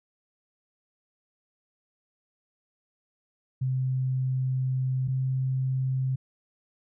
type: tone pair in turn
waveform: sine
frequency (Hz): 130 / 131.06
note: C3 / C3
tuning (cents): -11 / +3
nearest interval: unison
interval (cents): 14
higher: second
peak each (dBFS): -24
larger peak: neither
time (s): 3.61-5.08 / 5.08-6.16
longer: first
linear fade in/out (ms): 10
effects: none